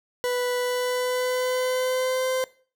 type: tone with pitch glide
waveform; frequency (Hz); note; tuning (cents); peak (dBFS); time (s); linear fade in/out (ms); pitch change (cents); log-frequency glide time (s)
40% pulse; 493.9 to 516.7; B4 to C5; 0 to -22; -22; 0.24-2.44; 0; +78; 0.58-2.27
effects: noise-tail reverb RT60 0.4 s tail -19 dB re dry